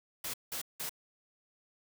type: noise bursts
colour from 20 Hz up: white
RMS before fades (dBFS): -38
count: 3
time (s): 0.24-0.894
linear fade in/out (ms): 5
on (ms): 98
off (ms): 180
effects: none